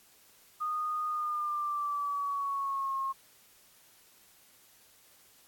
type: tone with pitch glide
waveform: sine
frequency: 1232 to 1078.7 Hz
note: D#6 to C#6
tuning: -17 to -48 cents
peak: -30 dBFS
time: 0.6-3.13 s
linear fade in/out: 20 ms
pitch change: -231 cents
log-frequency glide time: 1.08-2.96 s
effects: white hiss -61 dBFS RMS until 5.47 s + AAC 64 kbps